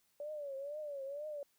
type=tone with vibrato; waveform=sine; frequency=574 Hz; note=D5; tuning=40 cents flat; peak=-40 dBFS; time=0.2-1.43 s; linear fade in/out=2 ms; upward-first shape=triangle; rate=2.1 Hz; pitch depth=130 cents each way; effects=white hiss -75 dBFS RMS until 1.58 s